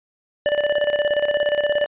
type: tone with tremolo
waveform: square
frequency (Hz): 587.3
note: D5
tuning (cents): 0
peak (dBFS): -16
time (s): 0.46-1.86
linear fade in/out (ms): 0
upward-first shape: square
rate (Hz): 17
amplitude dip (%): 65
effects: resampled to 8000 Hz